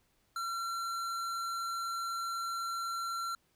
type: tone with hard clipping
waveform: triangle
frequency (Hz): 1362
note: F6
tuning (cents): -44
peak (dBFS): -36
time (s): 0.36-3.35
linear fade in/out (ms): 2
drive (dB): 18
effects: pink hiss -73 dBFS RMS until 3.55 s